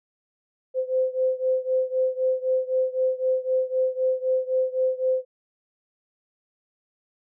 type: beating tone pair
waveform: sine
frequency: 515 / 518.9 Hz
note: C5 / C5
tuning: -28 / -14 cents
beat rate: 3.9 Hz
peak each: -23 / -25 dBFS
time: 0.74-5.25 s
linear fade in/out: 50 ms
effects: none